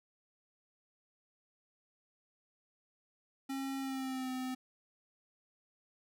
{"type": "tone with pitch glide", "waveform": "square", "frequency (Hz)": [270, 256.9], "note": ["C#4", "C4"], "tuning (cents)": [-45, -32], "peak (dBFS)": -37, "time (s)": [3.49, 4.55], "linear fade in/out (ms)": 10, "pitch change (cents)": -87, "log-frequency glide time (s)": [3.79, 4.31], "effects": []}